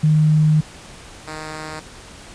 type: tone pair in turn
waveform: sine / 5% pulse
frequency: 154.1 / 155.44 Hz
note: D#3 / D#3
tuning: -16 / -1 cents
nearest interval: unison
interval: 15 cents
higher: second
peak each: -11 / -18 dBFS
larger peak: first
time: 0.03-0.61 / 1.27-1.8 s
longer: first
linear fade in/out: 10 ms
effects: pink hiss -40 dBFS RMS until 2.34 s + resampled to 22050 Hz